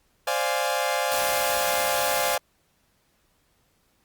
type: chord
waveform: sawtooth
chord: D half-diminished seventh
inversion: third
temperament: equal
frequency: 523.3 / 587.3 / 698.5 / 830.6 Hz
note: C5 / D5 / F5 / Ab5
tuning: 0 / 0 / 0 / 0 cents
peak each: -25 dBFS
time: 0.27-2.38 s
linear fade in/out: 5 ms
type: noise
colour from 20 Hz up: white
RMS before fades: -30 dBFS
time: 1.11-2.36 s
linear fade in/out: 10 ms
effects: pink hiss -67 dBFS RMS until 4.04 s + Opus 48 kbps